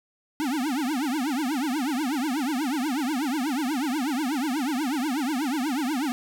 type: tone with vibrato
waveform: square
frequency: 277.2 Hz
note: C#4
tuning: in tune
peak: -25 dBFS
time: 0.4-6.12 s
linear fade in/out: 0 ms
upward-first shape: triangle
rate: 8.2 Hz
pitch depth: 300 cents each way
effects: none